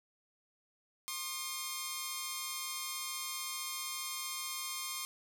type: tone pair together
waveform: 5% pulse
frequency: 1066.8 / 1217 Hz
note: C6 / D#6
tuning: +33 / -39 cents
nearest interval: major second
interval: 228 cents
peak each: -27 / -31 dBFS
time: 1.08-5.05 s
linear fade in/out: 0 ms
effects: none